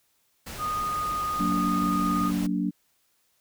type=noise; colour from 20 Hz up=pink; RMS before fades=-38 dBFS; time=0.46-2.47 s; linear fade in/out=10 ms
type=tone; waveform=sine; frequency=1234 Hz; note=D#6; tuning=15 cents flat; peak=-26 dBFS; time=0.58-2.32 s; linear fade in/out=50 ms
type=chord; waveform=sine; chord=Gb augmented; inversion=none; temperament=just; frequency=185 / 231.2 / 289.1 Hz; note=Gb3 / Bb3 / D4; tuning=0 / -14 / -27 cents; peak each=-27 / -30 / -28 dBFS; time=1.39-2.71 s; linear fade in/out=20 ms
effects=white hiss -69 dBFS RMS until 3.4 s